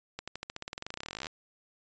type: accelerating click train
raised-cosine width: 0.2 ms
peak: -20 dBFS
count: 30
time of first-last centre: 0.19-1.269 s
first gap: 86 ms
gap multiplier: 0.93
effects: resampled to 16000 Hz